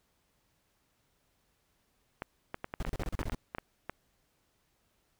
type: clicks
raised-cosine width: 0.5 ms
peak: -21 dBFS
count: 12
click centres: 2.221 / 2.544 / 2.644 / 2.739 / 2.85 / 3.034 / 3.192 / 3.23 / 3.297 / 3.549 / 3.584 / 3.896 s
type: noise bursts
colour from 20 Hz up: brown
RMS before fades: -33 dBFS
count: 9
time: 2.8-3.348 s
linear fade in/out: 0 ms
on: 28 ms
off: 37 ms
effects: pink hiss -74 dBFS RMS until 5.19 s